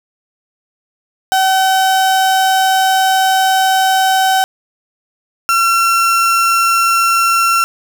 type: tone pair in turn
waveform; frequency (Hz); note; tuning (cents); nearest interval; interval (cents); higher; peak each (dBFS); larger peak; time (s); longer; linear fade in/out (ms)
35% pulse; 762 / 1357.7; G5 / F6; -49 / -49; minor seventh; 1000; second; -8; neither; 1.32-4.44 / 5.49-7.64; first; 0
effects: none